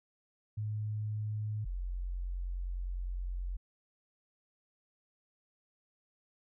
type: tone pair in turn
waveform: sine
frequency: 106.6 / 44.82 Hz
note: G#2 / F1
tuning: +46 / +46 cents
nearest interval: octave + minor third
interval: 1500 cents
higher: first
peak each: -33 / -34 dBFS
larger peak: first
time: 0.57-1.65 / 1.65-3.57 s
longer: second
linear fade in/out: 10 ms
effects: none